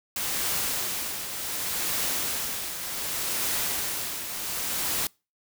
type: noise with tremolo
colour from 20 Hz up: white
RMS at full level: -27 dBFS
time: 0.16-5.07 s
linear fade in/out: 2 ms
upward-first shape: triangle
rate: 0.67 Hz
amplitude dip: 60%
effects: noise-tail reverb RT60 0.3 s tail -26 dB re dry